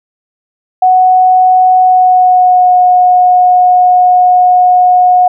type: tone with pitch glide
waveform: sine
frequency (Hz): 740 to 726.4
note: F#5 to F#5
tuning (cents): 0 to -32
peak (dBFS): -3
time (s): 0.82-5.28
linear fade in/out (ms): 5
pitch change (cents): -32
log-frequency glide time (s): 1.8-2.75
effects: none